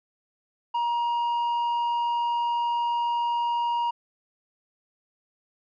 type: tone with tanh clipping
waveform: sine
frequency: 947 Hz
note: A#5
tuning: 27 cents sharp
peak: -24 dBFS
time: 0.74-3.91 s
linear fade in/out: 10 ms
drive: 5 dB
effects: none